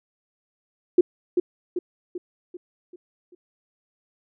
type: tone with echo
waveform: sine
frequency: 356 Hz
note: F4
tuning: 33 cents sharp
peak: -10 dBFS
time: 0.98-1.01 s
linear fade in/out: 5 ms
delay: 390 ms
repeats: 6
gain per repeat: -6 dB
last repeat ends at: 3.35 s
effects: none